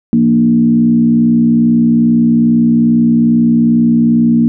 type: tone with frequency modulation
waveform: sine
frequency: 233.1 Hz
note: A#3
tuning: in tune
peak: -6 dBFS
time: 0.13-4.48 s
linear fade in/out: 0 ms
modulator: 62.4 Hz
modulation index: 0.73
effects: none